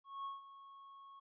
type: tone with ADSR envelope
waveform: triangle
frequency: 1100 Hz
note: C#6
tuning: 14 cents flat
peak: -38 dBFS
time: 0.04-1.2 s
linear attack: 210 ms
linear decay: 160 ms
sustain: -14 dB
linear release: 11 ms
effects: resampled to 11025 Hz